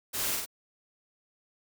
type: noise with echo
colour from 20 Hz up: white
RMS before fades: -33 dBFS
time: 0.13-0.37 s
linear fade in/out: 20 ms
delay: 46 ms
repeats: 2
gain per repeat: -2 dB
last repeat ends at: 0.462 s
effects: none